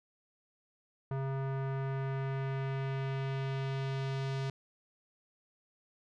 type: tone with low-pass filter sweep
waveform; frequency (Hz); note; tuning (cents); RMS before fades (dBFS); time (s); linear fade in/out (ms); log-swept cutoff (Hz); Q
square; 135.1; C#3; -44; -35; 1.11-4.5; 2; 1200 to 4800; 1.1
effects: none